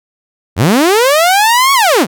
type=linear two-way sweep; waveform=sawtooth; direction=up then down; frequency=70.6 to 1126 to 139.1 Hz; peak=-3 dBFS; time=0.56-2.07 s; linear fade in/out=50 ms; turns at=1.73 s; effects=none